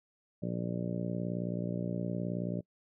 harmonic tone, 59 Hz, A#1, 22 cents sharp, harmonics 2 / 3 / 4 / 5 / 6 / 7 / 8 / 9 / 10, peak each -39 / -35 / -41 / -43 / -45 / -46 / -50 / -49 / -43 dBFS, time 0.42-2.61 s, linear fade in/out 10 ms, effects noise-tail reverb RT60 0.1 s tail -25 dB re dry

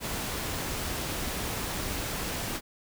pink noise, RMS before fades -33 dBFS, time 0-2.61 s, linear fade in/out 50 ms, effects none

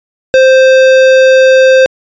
sine tone with tanh clipping, 523.3 Hz, C5, in tune, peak -4 dBFS, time 0.34-1.86 s, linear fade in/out 0 ms, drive 17 dB, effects resampled to 16000 Hz

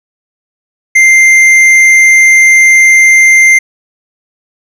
sine tone with tanh clipping, 2093 Hz, C7, in tune, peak -3 dBFS, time 0.95-3.59 s, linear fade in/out 10 ms, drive 9 dB, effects none

